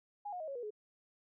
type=tone with pitch steps; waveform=sine; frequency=822 / 719.7 / 630.2 / 551.8 / 483.2 / 423 Hz; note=G#5 / F#5 / D#5 / C#5 / B4 / G#4; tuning=-18 / -48 / +22 / -8 / -38 / +32 cents; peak=-39 dBFS; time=0.25-0.706 s; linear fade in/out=10 ms; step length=76 ms; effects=none